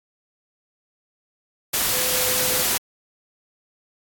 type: tone in noise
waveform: sine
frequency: 506 Hz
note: B4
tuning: 42 cents sharp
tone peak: -30 dBFS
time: 1.92-2.63 s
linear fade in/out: 10 ms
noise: white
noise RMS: -21 dBFS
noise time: 1.73-2.78 s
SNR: -12 dB
effects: AAC 64 kbps